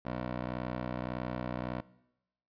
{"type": "tone with band-pass filter", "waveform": "15% pulse", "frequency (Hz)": 61.74, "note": "B1", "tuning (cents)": 0, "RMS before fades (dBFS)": -37, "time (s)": [0.05, 1.81], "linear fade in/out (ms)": 10, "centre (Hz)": 620, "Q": 0.6, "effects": ["noise-tail reverb RT60 0.9 s tail -20 dB re dry", "resampled to 11025 Hz"]}